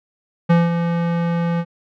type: tone with ADSR envelope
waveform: square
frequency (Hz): 170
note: F3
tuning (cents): -46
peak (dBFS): -10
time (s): 0.49-1.65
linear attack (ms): 15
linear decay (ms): 190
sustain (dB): -8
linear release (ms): 55
effects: low-pass 2000 Hz 12 dB/octave